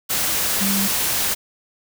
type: tone in noise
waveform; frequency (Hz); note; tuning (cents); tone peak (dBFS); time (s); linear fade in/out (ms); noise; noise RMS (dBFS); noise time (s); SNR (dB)
sine; 197; G3; +9; -21; 0.6-0.88; 20; white; -21; 0.09-1.35; -3
effects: none